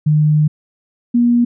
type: tone pair in turn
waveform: sine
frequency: 151.8 / 239.3 Hz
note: D#3 / A#3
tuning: -42 / +46 cents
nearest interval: minor sixth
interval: 788 cents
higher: second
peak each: -9 dBFS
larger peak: neither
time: 0.06-0.48 / 1.14-1.45 s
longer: first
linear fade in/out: 10 ms
effects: none